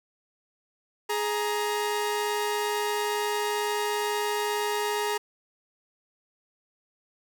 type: tone pair together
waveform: sawtooth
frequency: 417.4 / 937 Hz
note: G#4 / A#5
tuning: +9 / +9 cents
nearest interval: octave + major second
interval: 1400 cents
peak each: -24 / -26 dBFS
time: 1.09-5.18 s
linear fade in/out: 10 ms
effects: none